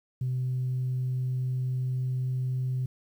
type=tone with pitch glide; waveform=sine; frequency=127.6 to 128.41 Hz; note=C3 to C3; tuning=-43 to -32 cents; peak=-25 dBFS; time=0.21-2.86 s; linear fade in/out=5 ms; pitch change=+11 cents; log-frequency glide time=0.34-2.58 s; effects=tanh soft clip ceiling -23 dBFS + 10-bit